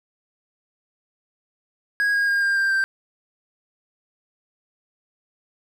triangle tone with pitch steps, 1648 / 1631.9 / 1616 / 1600.2 / 1584.5 / 1569 Hz, G#6 / G#6 / G#6 / G6 / G6 / G6, -14 / -31 / -48 / +35 / +18 / +1 cents, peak -16 dBFS, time 2-2.84 s, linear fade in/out 0 ms, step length 140 ms, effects none

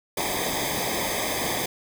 pink noise with comb filter, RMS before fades -27 dBFS, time 0.17-1.66 s, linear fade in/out 5 ms, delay 0.71 ms, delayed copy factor -0.9, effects none

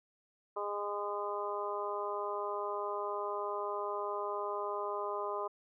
harmonic tone, 204.8 Hz, G#3, 24 cents flat, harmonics 2 / 3 / 4 / 5 / 6, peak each -39 / -41 / -44 / -39 / -42 dBFS, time 0.56-5.48 s, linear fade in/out 10 ms, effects none

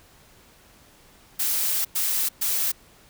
blue noise bursts at uneven times, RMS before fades -24 dBFS, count 3, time 1.39-1.85 / 1.95-2.29 / 2.41-2.72 s, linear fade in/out 10 ms, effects pink hiss -54 dBFS RMS until 3.09 s

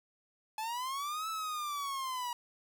45% pulse linear two-way sweep, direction up then down, 854 to 1318.5 to 955 Hz, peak -35 dBFS, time 0.58-2.33 s, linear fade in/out 2 ms, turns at 1.29 s, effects 11-bit

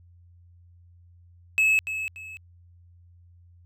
triangle tone with echo, 2589 Hz, E7, 32 cents flat, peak -16 dBFS, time 1.58-1.79 s, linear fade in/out 0 ms, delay 290 ms, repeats 2, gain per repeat -10 dB, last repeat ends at 2.37 s, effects added 87 Hz sine -51 dBFS peak until 3.65 s

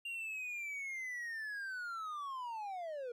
triangle linear sweep, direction down, 2794 to 466.2 Hz, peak -38 dBFS, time 0.05-3.12 s, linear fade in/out 5 ms, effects none

